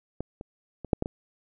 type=clicks; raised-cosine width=2 ms; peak=-18 / -25 / -23 / -7 / -13 / -18 dBFS; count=6; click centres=0.206 / 0.411 / 0.847 / 0.932 / 1.024 / 1.059 s; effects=none

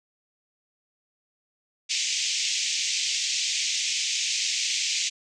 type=band-pass noise; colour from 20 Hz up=white; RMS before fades=-27 dBFS; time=1.89-5.1 s; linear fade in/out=20 ms; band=2200 to 7100 Hz; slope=48 dB/octave; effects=resampled to 22050 Hz

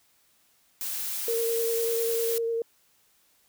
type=noise; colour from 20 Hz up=blue; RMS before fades=-32 dBFS; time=0.81-2.38 s; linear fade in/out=0 ms
type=tone with vibrato; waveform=sine; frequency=460 Hz; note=A#4; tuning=23 cents flat; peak=-25 dBFS; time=1.28-2.62 s; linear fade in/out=2 ms; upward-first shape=sine; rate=10 Hz; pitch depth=15 cents each way
effects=white hiss -65 dBFS RMS until 3.48 s

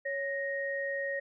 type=tone pair together; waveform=sine; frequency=554.4 / 1869.2 Hz; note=C#5 / A#6; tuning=0 / +4 cents; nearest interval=octave + major sixth; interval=2104 cents; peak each=-34 / -34 dBFS; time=0.05-1.2 s; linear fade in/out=10 ms; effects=none

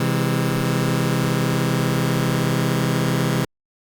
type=chord; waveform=sawtooth; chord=C augmented; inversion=none; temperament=just; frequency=130.81 / 163.52 / 204.4 Hz; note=C3 / E3 / G#3; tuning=0 / -14 / -27 cents; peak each=-17 / -18 / -21 dBFS; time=0-3.45 s; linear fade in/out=5 ms; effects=Opus 48 kbps

